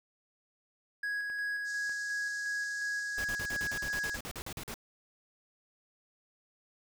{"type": "tone with tremolo", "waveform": "triangle", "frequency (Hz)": 1661.2, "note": "G#6", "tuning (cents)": 0, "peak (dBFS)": -30, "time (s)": [1.03, 4.16], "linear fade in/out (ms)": 5, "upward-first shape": "square", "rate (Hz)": 2.8, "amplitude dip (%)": 25}
{"type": "clicks", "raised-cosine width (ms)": 0.5, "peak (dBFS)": -36, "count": 4, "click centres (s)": [1.3, 1.895, 3.772, 3.901]}
{"type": "band-pass noise", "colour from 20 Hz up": "white", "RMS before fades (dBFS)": -49, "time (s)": [1.64, 4.21], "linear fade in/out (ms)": 50, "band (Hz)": [4500, 7600], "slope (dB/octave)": 48}
{"type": "noise bursts", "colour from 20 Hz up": "pink", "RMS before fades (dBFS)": -41, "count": 15, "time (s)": [3.18, 4.741], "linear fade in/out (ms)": 0, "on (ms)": 63, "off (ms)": 44}
{"effects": []}